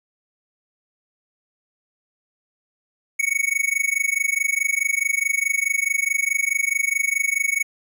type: tone with amplitude modulation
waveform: square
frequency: 2225 Hz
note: C#7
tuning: 6 cents sharp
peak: -16 dBFS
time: 3.19-7.63 s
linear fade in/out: 10 ms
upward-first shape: sine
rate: 24.7 Hz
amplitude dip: 95%
effects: none